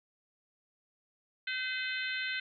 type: harmonic tone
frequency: 512 Hz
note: C5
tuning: 38 cents flat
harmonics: 3 / 4 / 5 / 6 / 7 / 8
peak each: -36 / -38 / -40 / -42 / -43 / -44 dBFS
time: 1.47-2.4 s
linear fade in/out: 5 ms
effects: MP3 96 kbps